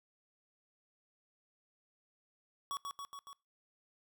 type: tone with echo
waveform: square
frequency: 1123 Hz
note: C#6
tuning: 22 cents sharp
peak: -37 dBFS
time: 2.71-2.77 s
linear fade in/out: 0 ms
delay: 140 ms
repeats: 4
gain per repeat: -3 dB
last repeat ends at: 3.33 s
effects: noise-tail reverb RT60 0.3 s tail -23 dB re dry